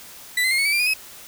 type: tone with pitch steps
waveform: 35% pulse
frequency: 1981 / 2054 / 2131 / 2210 / 2291 / 2376 / 2464 / 2556 Hz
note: B6 / C7 / C7 / C#7 / D7 / D7 / D#7 / D#7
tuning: +5 / -33 / +31 / -6 / -44 / +20 / -17 / +46 cents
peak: -16 dBFS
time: 0.37-0.938 s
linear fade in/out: 5 ms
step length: 71 ms
effects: white hiss -42 dBFS RMS until 1.27 s